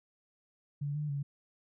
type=tone with pitch steps; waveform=sine; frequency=143.9 / 149.5 / 141.5 Hz; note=D3 / D3 / C#3; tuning=-35 / +31 / +36 cents; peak=-32 dBFS; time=0.81-1.23 s; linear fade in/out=10 ms; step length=140 ms; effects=none